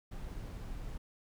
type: noise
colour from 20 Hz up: brown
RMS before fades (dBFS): -42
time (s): 0.11-0.98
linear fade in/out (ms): 10
effects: none